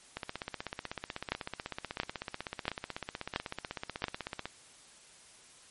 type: two click trains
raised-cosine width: 0.3 ms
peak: -13 / -20 dBFS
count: 5 / 70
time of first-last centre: 1.32-4.041 / 0.17-4.456 s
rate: 1.47 / 16.1 Hz
effects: white hiss -57 dBFS RMS until 5.7 s + MP3 48 kbps